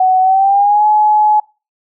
sine tone with pitch glide, 747 to 848.2 Hz, F#5 to G#5, +16 to +36 cents, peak -7 dBFS, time 0-1.4 s, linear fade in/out 5 ms, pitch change +220 cents, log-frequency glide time 0.21-0.86 s, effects noise-tail reverb RT60 0.3 s tail -24 dB re dry

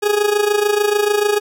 40% pulse tone with amplitude modulation, 415.3 Hz, G#4, in tune, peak -10 dBFS, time 0.02-1.4 s, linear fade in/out 20 ms, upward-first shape sine, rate 26.8 Hz, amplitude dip 70%, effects none

